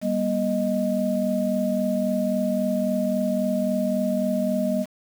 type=tone cluster; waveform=sine; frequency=196.6 / 240.3 / 621 Hz; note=G3 / B3 / D#5; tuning=+5 / -47 / -3 cents; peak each=-25 dBFS; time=0.01-4.86 s; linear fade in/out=50 ms; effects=7-bit